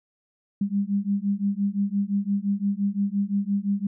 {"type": "beating tone pair", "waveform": "sine", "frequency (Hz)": [197.6, 203.4], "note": ["G3", "G#3"], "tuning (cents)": [14, -36], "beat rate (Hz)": 5.8, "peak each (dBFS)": -25, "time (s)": [0.61, 3.87], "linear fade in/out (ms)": 5, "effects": []}